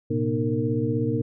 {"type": "tone cluster", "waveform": "sine", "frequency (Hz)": [111.8, 128, 240.4, 307.1, 459.3], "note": ["A2", "C3", "B3", "D#4", "A#4"], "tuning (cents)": [28, -38, -46, -23, -26], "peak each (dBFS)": -28, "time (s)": [0.1, 1.22], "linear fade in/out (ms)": 10, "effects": []}